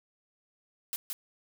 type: noise with echo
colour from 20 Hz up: blue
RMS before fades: -34 dBFS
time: 0.93-0.96 s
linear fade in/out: 0 ms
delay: 170 ms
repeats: 1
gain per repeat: -2 dB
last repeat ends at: 1.13 s
effects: none